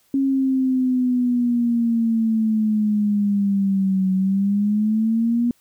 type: exponential two-way sweep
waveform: sine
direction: down then up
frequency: 273.6 to 187.4 to 241.5 Hz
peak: -16 dBFS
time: 0.14-5.51 s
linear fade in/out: 2 ms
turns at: 4.13 s
effects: white hiss -61 dBFS RMS until 5.6 s